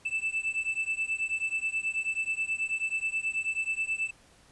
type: beating tone pair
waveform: triangle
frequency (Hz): 2637 / 2646.3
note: E7 / E7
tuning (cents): 0 / +6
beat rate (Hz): 9.3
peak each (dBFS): -30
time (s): 0.05-4.11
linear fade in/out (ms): 10
effects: pink hiss -59 dBFS RMS until 4.51 s + resampled to 24000 Hz